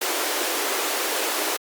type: high-pass noise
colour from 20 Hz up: pink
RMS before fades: -25 dBFS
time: 0.01-1.57 s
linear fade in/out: 10 ms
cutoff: 310 Hz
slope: 48 dB/octave
effects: Opus 48 kbps